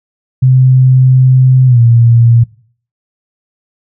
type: tone with pitch glide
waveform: sine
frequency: 129.3 to 117.21 Hz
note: C3 to A#2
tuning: -20 to +10 cents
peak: -3 dBFS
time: 0.42-2.44 s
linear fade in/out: 10 ms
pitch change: -170 cents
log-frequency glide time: 1.66-1.8 s
effects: noise-tail reverb RT60 0.5 s tail -21 dB re dry